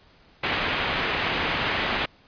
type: low-pass noise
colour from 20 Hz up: white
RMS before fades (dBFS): -26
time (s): 0.43-2.06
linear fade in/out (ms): 10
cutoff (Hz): 3100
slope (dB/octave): 24
effects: pink hiss -56 dBFS RMS until 2.27 s + resampled to 11025 Hz